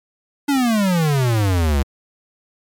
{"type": "exponential sweep", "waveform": "square", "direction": "down", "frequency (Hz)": [292.4, 66], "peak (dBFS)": -15, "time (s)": [0.48, 1.83], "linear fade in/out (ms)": 10, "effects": ["MP3 96 kbps"]}